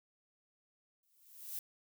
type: noise with exponential growth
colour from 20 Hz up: violet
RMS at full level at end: -39 dBFS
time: 1.03-1.59 s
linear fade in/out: 2 ms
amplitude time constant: 120 ms
effects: none